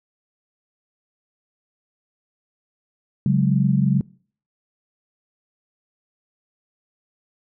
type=chord; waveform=sine; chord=C# suspended fourth; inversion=none; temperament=equal; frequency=138.59 / 185 / 207.7 Hz; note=C#3 / F#3 / G#3; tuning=0 / 0 / 0 cents; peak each=-18 / -19 / -22 dBFS; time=3.26-4.01 s; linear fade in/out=2 ms; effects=noise-tail reverb RT60 0.5 s tail -24 dB re dry